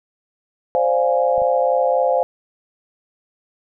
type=chord; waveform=sine; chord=D half-diminished seventh; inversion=third; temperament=equal; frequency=523.3 / 587.3 / 698.5 / 830.6 Hz; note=C5 / D5 / F5 / Ab5; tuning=0 / 0 / 0 / 0 cents; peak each=-17 / -22 / -20 / -23 dBFS; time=0.75-2.23 s; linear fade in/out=0 ms
type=clicks; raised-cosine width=5 ms; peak=-27 dBFS; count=2; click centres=1.38 / 1.419 s
effects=none